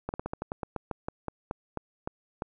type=slowing click train; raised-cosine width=1 ms; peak=-18 dBFS; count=16; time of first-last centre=0.09-2.421 s; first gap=49 ms; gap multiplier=1.15; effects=none